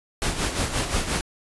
pink noise with tremolo, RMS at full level -23 dBFS, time 0.22-1.21 s, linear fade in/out 0 ms, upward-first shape sine, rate 5.7 Hz, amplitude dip 60%, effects resampled to 24000 Hz

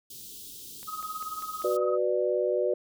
white band-stop noise, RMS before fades -44 dBFS, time 0.1-1.77 s, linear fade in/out 5 ms, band 440 to 3100 Hz, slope 48 dB/octave
click train, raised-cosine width 0.3 ms, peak -32 dBFS, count 5, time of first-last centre 0.83-1.621 s, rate 5.06 Hz
sine tone with tremolo, 1262 Hz, D#6, 24 cents sharp, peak -30 dBFS, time 0.87-1.98 s, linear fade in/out 20 ms, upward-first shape triangle, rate 18 Hz, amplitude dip 80%
sine chord, B minor, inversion second, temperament just, 370.4 / 493.9 / 592.7 Hz, F#4 / B4 / D5, +2 / 0 / +16 cents, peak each -28 dBFS, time 1.64-2.74 s, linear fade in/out 5 ms
effects none

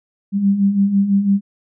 sine beating tone pair, 194.1 / 200.1 Hz, G3 / G3, -17 / +36 cents, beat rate 6 Hz, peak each -20 / -13 dBFS, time 0.32-1.41 s, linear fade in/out 50 ms, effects none

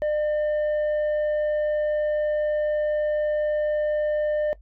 sine tone with tanh clipping, 602 Hz, D5, 43 cents sharp, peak -22 dBFS, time 0.02-4.53 s, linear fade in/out 0 ms, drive 4 dB, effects noise-tail reverb RT60 0.1 s tail -18 dB re dry + added 50 Hz sine -46 dBFS peak until 4.61 s

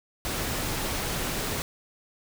pink noise, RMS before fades -30 dBFS, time 0.25-1.62 s, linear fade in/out 0 ms, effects none

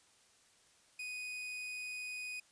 40% pulse tone, 2489 Hz, D#7, in tune, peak -40 dBFS, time 0.99-2.4 s, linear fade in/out 5 ms, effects white hiss -67 dBFS RMS until 2.51 s + resampled to 22050 Hz

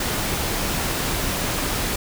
pink noise, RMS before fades -24 dBFS, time 0-1.96 s, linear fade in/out 5 ms, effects none

